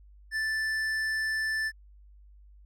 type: tone with tanh clipping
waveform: sine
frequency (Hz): 1760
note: A6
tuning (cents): 0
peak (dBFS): -29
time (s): 0.31-1.72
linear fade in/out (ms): 50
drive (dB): 11
effects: added 50 Hz sine -51 dBFS peak until 2.65 s